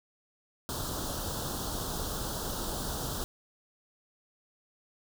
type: band-stop noise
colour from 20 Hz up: pink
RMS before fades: -35 dBFS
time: 0.69-3.24 s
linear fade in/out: 0 ms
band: 1500 to 3200 Hz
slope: 48 dB/octave
effects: none